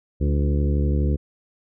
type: harmonic tone with a mistuned harmonic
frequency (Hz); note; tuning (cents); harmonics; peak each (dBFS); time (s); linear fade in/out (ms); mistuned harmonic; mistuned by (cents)
72.1; D2; -31; 1 / 2 / 3 / 4 / 5 / 6 / 7; -19 / -25 / -29 / -31 / -33 / -35 / -36; 0.2-1.17; 20; 4; +31
effects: none